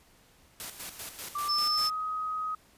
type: noise with tremolo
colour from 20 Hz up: white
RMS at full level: -39 dBFS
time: 0.6-1.9 s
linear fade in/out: 0 ms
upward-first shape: square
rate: 5.1 Hz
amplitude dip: 60%
type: tone with pitch glide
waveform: sine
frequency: 1174.7 to 1259 Hz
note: D6 to D#6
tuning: 0 to +20 cents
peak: -30 dBFS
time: 1.35-2.55 s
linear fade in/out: 5 ms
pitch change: +120 cents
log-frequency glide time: 1.45-1.93 s
type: tone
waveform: sine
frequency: 5274 Hz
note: E8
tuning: in tune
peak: -26 dBFS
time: 1.48-1.9 s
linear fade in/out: 20 ms
effects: pink hiss -61 dBFS RMS until 2.77 s + resampled to 32000 Hz